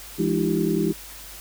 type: tone cluster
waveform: sine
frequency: 168.6 / 207.5 / 307.2 / 337.4 / 388.3 Hz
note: E3 / G#3 / D#4 / E4 / G4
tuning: +39 / -1 / -22 / +40 / -16 cents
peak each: -26 dBFS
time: 0.18-0.93 s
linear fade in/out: 20 ms
effects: added 50 Hz sine -46 dBFS peak until 1.4 s + white hiss -41 dBFS RMS until 1.4 s